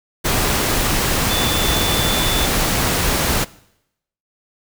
sine tone in noise, 3500 Hz, A7, 10 cents flat, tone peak -22 dBFS, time 1.29-2.47 s, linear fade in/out 20 ms, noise pink, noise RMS -18 dBFS, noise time 0.24-3.45 s, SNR -7 dB, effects noise-tail reverb RT60 0.8 s tail -21 dB re dry

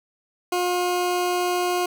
20% pulse tone, 357.3 Hz, F4, 40 cents sharp, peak -16 dBFS, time 0.52-1.86 s, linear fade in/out 5 ms, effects none

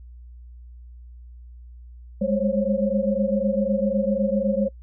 sine tone cluster, 202.1 / 210 / 530 / 554 Hz, G#3 / G#3 / C5 / C#5, -47 / +19 / +22 / -1 cents, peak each -25 dBFS, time 2.21-4.69 s, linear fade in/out 10 ms, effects noise-tail reverb RT60 0.1 s tail -24 dB re dry + added 60 Hz sine -40 dBFS peak until 4.82 s

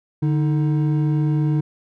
triangle tone pair together, 148.24 / 313.6 Hz, D3 / D#4, +17 / +14 cents, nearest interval octave + minor second, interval 1297 cents, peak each -15 / -22 dBFS, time 0.22-1.61 s, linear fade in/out 10 ms, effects none

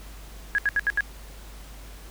sine tone bursts, 1661.2 Hz, G#6, in tune, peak -19 dBFS, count 5, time 0.55-1.007 s, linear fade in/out 0 ms, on 33 ms, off 73 ms, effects added 50 Hz sine -41 dBFS peak until 2.1 s + pink hiss -48 dBFS RMS until 2.1 s

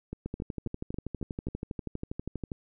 two click trains, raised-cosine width 3 ms, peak -21 / -23 dBFS, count 29 / 6, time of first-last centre 0.26-2.518 / 0.13-1.485 s, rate 12.4 / 3.69 Hz, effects none

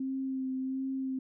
sine tone with vibrato, 263.7 Hz, C4, 14 cents sharp, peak -31 dBFS, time 0-1.19 s, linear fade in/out 5 ms, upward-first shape sine, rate 1.4 Hz, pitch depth 19 cents each way, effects none

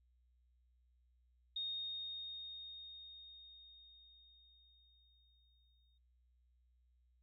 sine tone with exponential decay, 3706 Hz, A#7, 11 cents flat, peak -38 dBFS, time 1.56-5.98 s, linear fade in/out 5 ms, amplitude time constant 960 ms, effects added 61 Hz sine -70 dBFS peak until 7.22 s

